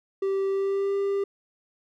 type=tone with pitch glide; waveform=triangle; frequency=389.4 to 397.1 Hz; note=G4 to G4; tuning=-12 to +22 cents; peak=-21 dBFS; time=0.22-1.24 s; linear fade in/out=5 ms; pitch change=+34 cents; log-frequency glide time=0.49-0.95 s; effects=none